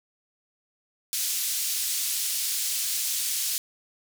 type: band-pass noise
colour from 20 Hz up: white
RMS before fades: -28 dBFS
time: 1.13-3.58 s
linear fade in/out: 0 ms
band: 3600 to 13000 Hz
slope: 12 dB/octave
effects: none